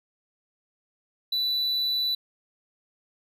triangle tone, 3971 Hz, B7, 9 cents sharp, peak -22 dBFS, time 1.32-2.15 s, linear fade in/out 5 ms, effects none

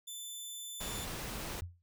15% pulse tone, 3520 Hz, A7, in tune, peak -35 dBFS, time 0.07-1.05 s, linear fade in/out 10 ms
pink noise, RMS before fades -41 dBFS, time 0.8-1.61 s, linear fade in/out 10 ms
sine tone with exponential decay, 87.31 Hz, F2, in tune, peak -34 dBFS, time 1.62-1.82 s, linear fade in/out 0 ms, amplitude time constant 43 ms
effects none

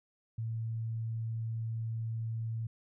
sine tone, 113.1 Hz, A2, 48 cents sharp, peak -33 dBFS, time 0.38-2.67 s, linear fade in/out 5 ms, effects none

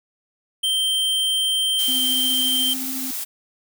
square tone, 3136 Hz, G7, in tune, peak -19 dBFS, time 0.63-2.74 s, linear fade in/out 10 ms
blue noise, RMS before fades -28 dBFS, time 1.78-3.25 s, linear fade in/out 20 ms
triangle tone with tremolo, 261.6 Hz, C4, in tune, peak -27 dBFS, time 1.88-3.11 s, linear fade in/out 2 ms, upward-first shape sine, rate 14 Hz, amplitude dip 30%
effects none

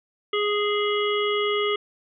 harmonic tone, 415.3 Hz, G#4, in tune, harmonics 1 / 3 / 5 / 7 / 8, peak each -23 / -28 / -30 / -31 / -32 dBFS, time 0.33-1.76 s, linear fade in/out 5 ms, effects none

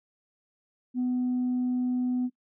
sine tone, 250 Hz, B3, 21 cents sharp, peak -23 dBFS, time 0.94-2.3 s, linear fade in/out 50 ms, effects noise-tail reverb RT60 0.1 s tail -20 dB re dry + tanh soft clip ceiling -22 dBFS

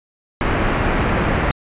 pink low-pass noise, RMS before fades -18 dBFS, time 0.41-1.51 s, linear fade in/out 0 ms, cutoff 2400 Hz, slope 24 dB/octave, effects resampled to 8000 Hz

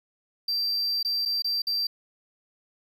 triangle tone with dropouts, 4699 Hz, D8, in tune, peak -23 dBFS, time 0.48-1.87 s, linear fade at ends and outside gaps 5 ms, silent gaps 1.029-1.048 / 1.253-1.257 / 1.422-1.444 / 1.62-1.669 s, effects none

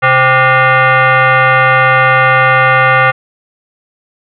sine tone with frequency modulation, 130.81 Hz, C3, in tune, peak -5 dBFS, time 0.02-3.12 s, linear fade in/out 20 ms, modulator 654 Hz, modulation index 3, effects none

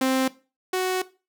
sawtooth tone pair in turn, 262.2 / 370.8 Hz, C4 / F#4, +4 / +4 cents, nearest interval tritone, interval 600 cents, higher second, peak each -16 / -18 dBFS, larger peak first, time 0.01-0.28 / 0.73-1.02 s, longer second, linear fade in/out 5 ms, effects noise-tail reverb RT60 0.3 s tail -17 dB re dry

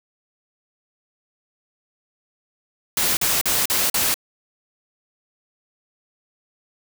white noise bursts, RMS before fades -20 dBFS, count 5, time 2.97-4.142 s, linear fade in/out 2 ms, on 200 ms, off 43 ms, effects none

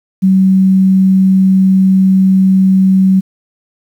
sine tone, 189.9 Hz, F#3, 45 cents sharp, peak -5 dBFS, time 0.22-3.21 s, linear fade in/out 20 ms, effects 7-bit

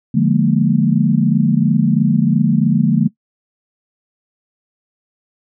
sine chord, Bb dominant seventh, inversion first, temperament equal with one note detuned, 146.83 / 174.61 / 210.2 / 233.1 Hz, D3 / F3 / Ab3 / Bb3, 0 / 0 / +21 / 0 cents, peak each -16 dBFS, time 0.14-3.08 s, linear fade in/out 10 ms, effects noise-tail reverb RT60 0.1 s tail -19 dB re dry

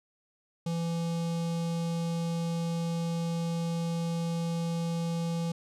square tone with notch filter, 167.8 Hz, E3, 31 cents sharp, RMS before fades -31 dBFS, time 0.66-5.52 s, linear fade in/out 5 ms, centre 1700 Hz, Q 0.91, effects low-pass 9000 Hz 12 dB/octave

